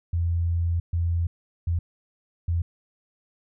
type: tone bursts at uneven times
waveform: sine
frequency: 85 Hz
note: F2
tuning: 46 cents flat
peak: -21 dBFS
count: 4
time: 0.13-0.8 / 0.93-1.27 / 1.67-1.79 / 2.48-2.62 s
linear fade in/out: 5 ms
effects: none